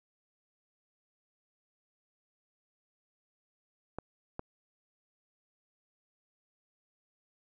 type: clicks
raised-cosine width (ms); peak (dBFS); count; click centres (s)
1; -23; 2; 3.986 / 4.394
effects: none